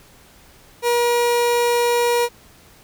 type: tone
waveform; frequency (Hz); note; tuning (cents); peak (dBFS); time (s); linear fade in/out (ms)
30% pulse; 478.2; A#4; +44; -13; 0.82-2.29; 50
effects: pink hiss -49 dBFS RMS until 2.83 s